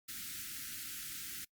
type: band-stop noise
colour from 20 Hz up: white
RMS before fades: -44 dBFS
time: 0.08-1.45 s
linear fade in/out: 10 ms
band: 340 to 1300 Hz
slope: 96 dB/octave
effects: noise-tail reverb RT60 0.1 s tail -24 dB re dry + Opus 48 kbps